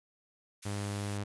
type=high-pass noise; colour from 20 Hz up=white; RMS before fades=-47 dBFS; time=0.62-1.18 s; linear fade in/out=10 ms; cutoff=1300 Hz; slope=24 dB/octave
type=tone; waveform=sawtooth; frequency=101.7 Hz; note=G#2; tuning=36 cents flat; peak=-30 dBFS; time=0.65-1.24 s; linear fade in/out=10 ms
effects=resampled to 24000 Hz